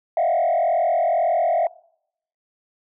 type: tone with frequency modulation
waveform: sine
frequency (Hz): 680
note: F5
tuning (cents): -46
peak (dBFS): -15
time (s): 0.17-1.67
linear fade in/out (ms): 2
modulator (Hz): 42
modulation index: 1.4
effects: noise-tail reverb RT60 0.7 s tail -23 dB re dry + tanh soft clip ceiling -14 dBFS